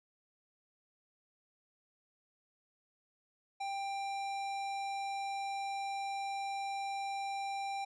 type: tone with tanh clipping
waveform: sine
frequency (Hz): 790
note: G5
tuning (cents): +13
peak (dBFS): -38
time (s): 3.6-7.85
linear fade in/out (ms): 10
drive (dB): 18
effects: resampled to 22050 Hz